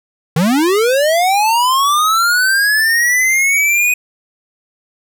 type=linear sweep; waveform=square; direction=up; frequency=146.8 to 2500 Hz; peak=-11 dBFS; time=0.36-3.94 s; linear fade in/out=5 ms; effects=none